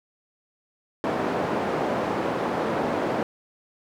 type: band-pass noise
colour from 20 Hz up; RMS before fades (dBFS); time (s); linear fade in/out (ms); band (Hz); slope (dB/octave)
white; -26; 1.04-3.23; 0; 180 to 720; 12
effects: none